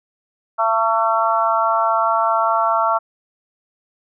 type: harmonic tone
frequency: 224.8 Hz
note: A3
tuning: 37 cents sharp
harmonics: 3 / 4 / 5 / 6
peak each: -20 / -20 / -20 / -20 dBFS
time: 0.58-2.99 s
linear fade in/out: 20 ms
effects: none